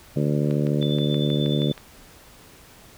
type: harmonic tone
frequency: 73.42 Hz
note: D2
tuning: in tune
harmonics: 2 / 3 / 4 / 5 / 6 / 7 / 8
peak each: -22 / -26 / -28 / -30 / -32 / -33 / -34 dBFS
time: 0.16-1.72 s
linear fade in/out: 5 ms
type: click train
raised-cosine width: 0.3 ms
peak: -23 dBFS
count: 9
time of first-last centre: 0.51-1.778 s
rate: 6.31 Hz
type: tone with tremolo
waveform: sine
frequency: 3520 Hz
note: A7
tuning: in tune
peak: -28 dBFS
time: 0.81-1.73 s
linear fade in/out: 10 ms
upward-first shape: triangle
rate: 10 Hz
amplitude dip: 65%
effects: pink hiss -49 dBFS RMS until 2.97 s